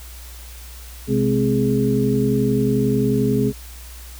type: tone cluster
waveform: sine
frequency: 130 / 209.5 / 260.7 / 416.2 Hz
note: C3 / G#3 / C4 / G#4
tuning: -11 / +15 / -6 / +4 cents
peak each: -21 dBFS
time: 1.07-3.53 s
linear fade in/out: 50 ms
effects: added 60 Hz sine -36 dBFS peak until 4.19 s + white hiss -42 dBFS RMS until 4.19 s